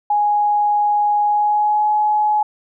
sine tone with pitch glide, 830.6 to 845.1 Hz, G#5 to G#5, 0 to +30 cents, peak -13 dBFS, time 0.1-2.43 s, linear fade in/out 5 ms, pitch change +30 cents, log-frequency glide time 1.24-1.88 s, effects none

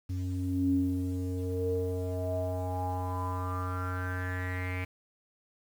square tone with low-pass filter sweep, 91.3 Hz, F#2, 23 cents flat, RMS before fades -32 dBFS, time 0.09-4.85 s, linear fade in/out 10 ms, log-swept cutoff 200 to 2300 Hz, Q 8.5, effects 9-bit

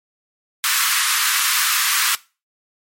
pink high-pass noise, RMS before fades -18 dBFS, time 0.64-2.15 s, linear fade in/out 0 ms, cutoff 1100 Hz, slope 48 dB/octave, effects noise-tail reverb RT60 0.3 s tail -20 dB re dry + MP3 64 kbps

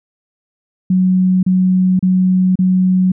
sine tone bursts, 185 Hz, F#3, in tune, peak -9 dBFS, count 4, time 0.9-3.119 s, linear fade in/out 5 ms, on 530 ms, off 33 ms, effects none

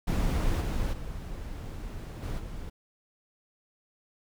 brown noise with level steps, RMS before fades -26 / -29 / -38 / -33 / -39 dBFS, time 0.07-2.7 s, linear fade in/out 10 ms, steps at 0.6 / 0.92 / 2.22 / 2.38 s, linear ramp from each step 20 ms, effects none

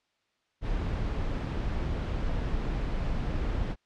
brown noise, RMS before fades -30 dBFS, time 0.61-3.76 s, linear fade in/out 50 ms, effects white hiss -74 dBFS RMS until 3.85 s + low-pass 4000 Hz 12 dB/octave

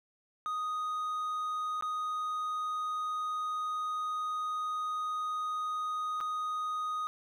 triangle tone with dropouts, 1244.5 Hz, D#6, in tune, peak -30 dBFS, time 0.46-7.07 s, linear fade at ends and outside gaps 0 ms, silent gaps 1.81-1.824 / 6.204-6.21 s, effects none

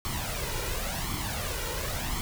pink noise with flanger, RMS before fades -32 dBFS, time 0.05-2.21 s, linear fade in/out 0 ms, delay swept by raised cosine 0.92 to 2.12 ms, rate 0.93 Hz, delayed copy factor +0.65, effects none

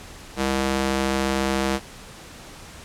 square tone with high-pass filter, 67 Hz, C2, 42 cents sharp, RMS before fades -23 dBFS, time 0.36-1.8 s, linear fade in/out 50 ms, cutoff 200 Hz, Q 0.61, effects pink hiss -42 dBFS RMS until 2.84 s + low-pass 10000 Hz 12 dB/octave

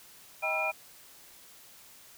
sine tone cluster, 631 / 789 / 969 / 1331 / 2418 Hz, D#5 / G5 / B5 / E6 / D7, +24 / +11 / -33 / +16 / +50 cents, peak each -34 / -36 / -39 / -39 / -30 dBFS, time 0.42-0.72 s, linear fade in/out 20 ms, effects white hiss -54 dBFS RMS until 2.17 s

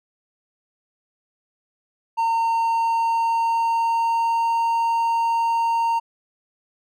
triangle tone with pitch glide, 914 to 922 Hz, A#5 to A#5, -34 to -19 cents, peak -16 dBFS, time 2.17-6 s, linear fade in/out 20 ms, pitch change +15 cents, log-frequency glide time 2.29-4.65 s, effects none

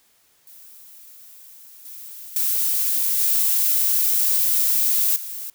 violet noise with level steps, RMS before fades -45 / -38 / -21 / -19 / -32 dBFS, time 0.47-5.5 s, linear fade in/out 2 ms, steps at 1.85 / 2.36 / 3.18 / 5.16 s, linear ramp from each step 2 ms, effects white hiss -60 dBFS RMS until 5.54 s

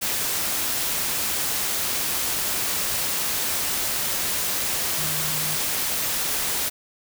sine tone in noise, 154 Hz, D#3, 17 cents flat, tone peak -34 dBFS, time 4.97-5.57 s, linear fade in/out 20 ms, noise white, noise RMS -25 dBFS, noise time 0.01-6.7 s, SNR -12 dB, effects none

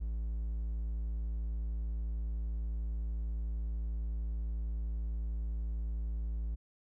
triangle tone, 55.4 Hz, A1, 13 cents sharp, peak -31 dBFS, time 0-6.56 s, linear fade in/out 20 ms, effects none

